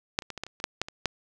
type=clicks; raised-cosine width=0.2 ms; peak=-7 / -25 / -19 / -20 / -15 / -26 / -24 / -8 / -9 / -21 / -8 dBFS; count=11; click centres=0.189 / 0.222 / 0.303 / 0.377 / 0.436 / 0.466 / 0.601 / 0.641 / 0.816 / 0.885 / 1.057 s; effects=none